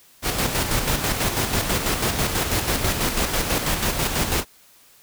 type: noise with tremolo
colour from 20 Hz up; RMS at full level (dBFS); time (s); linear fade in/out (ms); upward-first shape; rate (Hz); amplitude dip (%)
pink; -21; 0.22-4.45; 50; square; 6.1; 45
effects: white hiss -53 dBFS RMS until 5.02 s